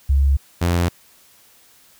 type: tone pair in turn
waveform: sine / sawtooth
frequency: 69 / 86.73 Hz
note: C#2 / F2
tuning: -7 / -11 cents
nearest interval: major third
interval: 396 cents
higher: second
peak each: -12 dBFS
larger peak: neither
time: 0.09-0.37 / 0.61-0.89 s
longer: neither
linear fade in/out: 10 ms
effects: white hiss -52 dBFS RMS until 1.99 s

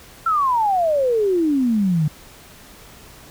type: exponential sweep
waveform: sine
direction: down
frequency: 1370 to 146.2 Hz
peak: -15 dBFS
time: 0.26-2.08 s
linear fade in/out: 5 ms
effects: pink hiss -44 dBFS RMS until 3.3 s

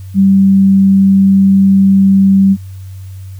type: tone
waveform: sine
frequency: 194.3 Hz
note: G3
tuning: 15 cents flat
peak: -4 dBFS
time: 0.14-2.57 s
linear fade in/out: 50 ms
effects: added 95 Hz sine -25 dBFS peak until 3.39 s + white hiss -47 dBFS RMS until 3.39 s

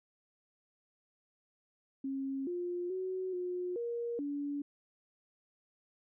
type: tone with pitch steps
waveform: sine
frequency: 270.5 / 353 / 373.2 / 359.4 / 471.5 / 286.7 Hz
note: C#4 / F4 / F#4 / F4 / A#4 / D4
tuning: -42 / +19 / +15 / +50 / +20 / -42 cents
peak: -34 dBFS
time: 2.04-4.62 s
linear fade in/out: 5 ms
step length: 430 ms
effects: none

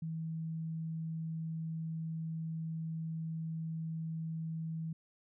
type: tone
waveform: sine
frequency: 161.6 Hz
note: E3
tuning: 34 cents flat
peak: -36 dBFS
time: 0.02-4.93 s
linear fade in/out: 5 ms
effects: none

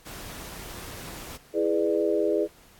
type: noise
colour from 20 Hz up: pink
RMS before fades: -40 dBFS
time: 0.05-1.38 s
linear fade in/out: 20 ms
type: chord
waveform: sine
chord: E dominant seventh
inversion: none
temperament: equal with one note detuned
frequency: 329.6 / 415.3 / 493.9 / 596.2 Hz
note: E4 / G#4 / B4 / D5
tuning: 0 / 0 / 0 / +26 cents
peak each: -27 / -25 / -29 / -28 dBFS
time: 1.53-2.48 s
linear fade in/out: 50 ms
effects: pink hiss -55 dBFS RMS until 2.79 s + AAC 64 kbps

